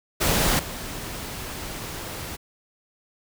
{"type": "noise with level steps", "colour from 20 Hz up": "pink", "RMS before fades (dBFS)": [-21, -34], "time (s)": [0.2, 2.37], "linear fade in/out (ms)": 20, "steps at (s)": 0.59, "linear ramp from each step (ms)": 2, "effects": []}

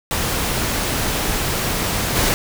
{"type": "noise with level steps", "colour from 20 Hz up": "pink", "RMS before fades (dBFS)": [-21, -17], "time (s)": [0.11, 2.34], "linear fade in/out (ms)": 0, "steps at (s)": 2.15, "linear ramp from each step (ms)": 20, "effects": []}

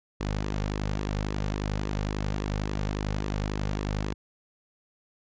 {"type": "tone with flanger", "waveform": "sawtooth", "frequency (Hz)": 51.1, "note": "G#1", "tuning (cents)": -27, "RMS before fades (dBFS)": -30, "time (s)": [0.2, 4.14], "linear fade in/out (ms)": 10, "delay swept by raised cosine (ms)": [1.3, 3.1], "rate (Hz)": 3.6, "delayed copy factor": -0.5, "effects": ["resampled to 16000 Hz"]}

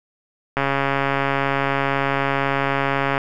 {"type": "click train", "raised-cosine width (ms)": 0.5, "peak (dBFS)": -5, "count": 361, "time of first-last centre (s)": [0.57, 3.179], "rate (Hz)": 138, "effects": []}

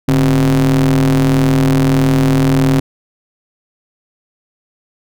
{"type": "ring-modulated tone", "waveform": "square", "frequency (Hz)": 61.74, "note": "B1", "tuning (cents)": 0, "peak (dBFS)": -7, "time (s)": [0.08, 2.8], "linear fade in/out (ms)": 5, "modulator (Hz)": 206, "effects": []}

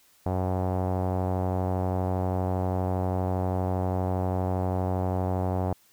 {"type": "tone with low-pass filter", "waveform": "sawtooth", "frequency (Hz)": 92.5, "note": "F#2", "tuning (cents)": 0, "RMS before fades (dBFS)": -27, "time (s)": [0.26, 5.73], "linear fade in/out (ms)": 0, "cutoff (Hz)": 760, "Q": 2.8, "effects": ["white hiss -61 dBFS RMS until 5.92 s"]}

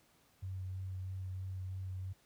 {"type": "tone with vibrato", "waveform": "sine", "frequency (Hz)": 93.8, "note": "F#2", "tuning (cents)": 24, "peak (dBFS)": -38, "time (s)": [0.42, 2.13], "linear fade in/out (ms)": 10, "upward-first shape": "sine", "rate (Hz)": 3.1, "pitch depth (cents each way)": 14, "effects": ["pink hiss -69 dBFS RMS until 2.25 s", "high-pass 60 Hz 12 dB/octave"]}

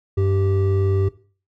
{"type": "tone pair together", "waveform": "triangle", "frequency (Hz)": [96.58, 389], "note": ["G2", "G4"], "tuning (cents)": [-25, -13], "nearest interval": "2 octaves", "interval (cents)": 2412, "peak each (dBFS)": [-15, -20], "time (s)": [0.17, 1.09], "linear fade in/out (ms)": 10, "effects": ["noise-tail reverb RT60 0.4 s tail -17 dB re dry"]}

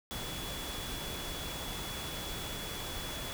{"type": "tone in noise", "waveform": "sine", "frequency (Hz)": 3400, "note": "G#7", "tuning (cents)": 40, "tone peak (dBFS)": -44, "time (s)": [0.11, 3.33], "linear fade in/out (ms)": 0, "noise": "pink", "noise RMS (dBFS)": -40, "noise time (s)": [0.11, 3.33], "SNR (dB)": -7, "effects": []}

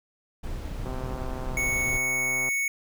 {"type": "noise", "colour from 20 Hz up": "brown", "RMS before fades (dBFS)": -33, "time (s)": [0.43, 1.98], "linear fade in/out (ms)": 10}
{"type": "click train", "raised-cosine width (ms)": 1, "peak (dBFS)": -24, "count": 211, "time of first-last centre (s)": [0.86, 2.488], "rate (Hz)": 129}
{"type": "tone", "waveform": "square", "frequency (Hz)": 2217, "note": "C#7", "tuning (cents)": 0, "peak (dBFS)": -25, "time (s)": [1.57, 2.68], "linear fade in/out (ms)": 2}
{"effects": []}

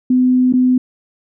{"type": "tone with dropouts", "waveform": "sine", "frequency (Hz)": 253.2, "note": "B3", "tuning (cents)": 43, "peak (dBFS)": -9, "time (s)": [0.1, 0.78], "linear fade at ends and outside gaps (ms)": 5, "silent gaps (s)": [0.526, 0.536], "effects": []}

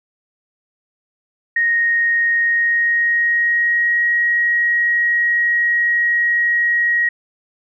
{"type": "tone with pitch glide", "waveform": "sine", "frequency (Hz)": [1864.7, 1894], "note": ["A#6", "A#6"], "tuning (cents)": [0, 27], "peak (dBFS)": -13, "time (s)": [1.56, 7.09], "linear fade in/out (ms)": 5, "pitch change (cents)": 27, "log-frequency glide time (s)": [2.4, 4.04], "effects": []}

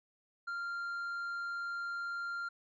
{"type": "tone with tanh clipping", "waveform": "sine", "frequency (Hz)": 1391, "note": "F6", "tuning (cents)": -7, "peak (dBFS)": -37, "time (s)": [0.47, 2.49], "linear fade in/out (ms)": 10, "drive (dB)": 4, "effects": []}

